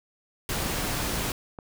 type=noise; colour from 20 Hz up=pink; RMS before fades=-29 dBFS; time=0.49-1.32 s; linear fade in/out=2 ms
type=click; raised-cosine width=1 ms; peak=-25 dBFS; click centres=1.588 s
effects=none

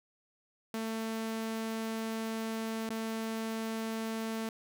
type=tone with dropouts; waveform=sawtooth; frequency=223.2 Hz; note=A3; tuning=25 cents sharp; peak=-30 dBFS; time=0.74-4.49 s; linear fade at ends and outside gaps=2 ms; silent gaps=2.892-2.902 s; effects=none

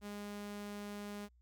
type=tone; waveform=sawtooth; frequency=205.3 Hz; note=G#3; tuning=20 cents flat; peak=-39 dBFS; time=0.01-1.29 s; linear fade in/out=50 ms; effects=added 60 Hz sine -64 dBFS peak until 1.41 s

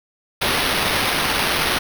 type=noise with sample-and-hold; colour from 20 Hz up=white; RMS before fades=-20 dBFS; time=0.41-1.79 s; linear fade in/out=10 ms; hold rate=7350 Hz; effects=none

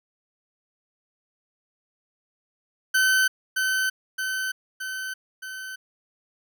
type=tone with echo; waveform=40% pulse; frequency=1527 Hz; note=G6; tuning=46 cents flat; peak=-17 dBFS; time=2.94-3.28 s; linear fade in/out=10 ms; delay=620 ms; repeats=4; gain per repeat=-4 dB; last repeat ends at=5.76 s; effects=none

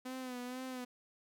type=tone with vibrato; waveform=sawtooth; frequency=252.7 Hz; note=B3; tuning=40 cents sharp; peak=-37 dBFS; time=0.05-0.85 s; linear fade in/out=10 ms; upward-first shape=sine; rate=2.1 Hz; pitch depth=48 cents each way; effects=none

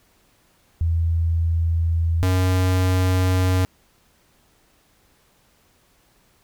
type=tone pair in turn; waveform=sine / square; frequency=82.9 / 92.38 Hz; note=E2 / F#2; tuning=+10 / -2 cents; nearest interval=major second; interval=188 cents; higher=second; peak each=-17 dBFS; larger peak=neither; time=0.81-2.23 / 2.23-3.65 s; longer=neither; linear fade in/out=0 ms; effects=pink hiss -60 dBFS RMS until 6.43 s

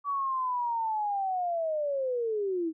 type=linear sweep; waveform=sine; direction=down; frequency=1146 to 311.1 Hz; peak=-27 dBFS; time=0.04-2.73 s; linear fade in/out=50 ms; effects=none

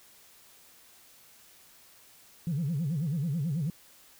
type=tone with vibrato; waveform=sine; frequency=154.1 Hz; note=D#3; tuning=16 cents flat; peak=-26 dBFS; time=2.47-3.7 s; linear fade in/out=2 ms; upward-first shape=sine; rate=9.2 Hz; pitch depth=240 cents each way; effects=tanh soft clip ceiling -24 dBFS + white hiss -57 dBFS RMS until 4.19 s

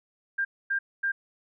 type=tone bursts at uneven times; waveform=sine; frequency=1595 Hz; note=G6; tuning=30 cents sharp; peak=-24 dBFS; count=3; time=0.38-0.45 / 0.7-0.79 / 1.03-1.12 s; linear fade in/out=10 ms; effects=none

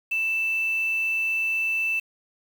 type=tone with quantisation; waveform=sine; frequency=2652 Hz; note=E7; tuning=10 cents sharp; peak=-22 dBFS; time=0.11-2 s; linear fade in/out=10 ms; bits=7; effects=none

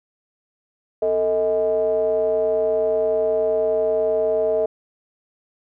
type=ring-modulated tone; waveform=triangle; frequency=94.8 Hz; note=F#2; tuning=43 cents sharp; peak=-12 dBFS; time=1.02-4.66 s; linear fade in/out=5 ms; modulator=539 Hz; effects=none

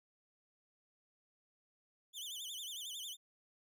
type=tone with vibrato; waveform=sawtooth; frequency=3275 Hz; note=G#7; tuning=25 cents flat; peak=-40 dBFS; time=2.13-3.17 s; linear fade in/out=50 ms; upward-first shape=sine; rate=11 Hz; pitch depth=180 cents each way; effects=none

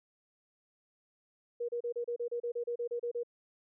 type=tone bursts; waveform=sine; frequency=476.5 Hz; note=A#4; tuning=38 cents sharp; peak=-32 dBFS; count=14; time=1.6-3.234 s; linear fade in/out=10 ms; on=87 ms; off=32 ms; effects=none

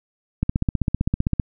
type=click train; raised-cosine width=5 ms; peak=-7 dBFS; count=16; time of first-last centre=0.43-1.398 s; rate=15.5 Hz; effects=none

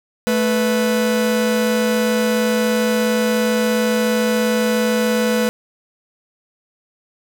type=tone pair together; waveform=45% pulse; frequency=218.4 / 493.9 Hz; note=A3 / B4; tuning=-13 / 0 cents; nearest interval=octave + major second; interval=1413 cents; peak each=-18 / -18 dBFS; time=0.27-5.49 s; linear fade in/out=0 ms; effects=none

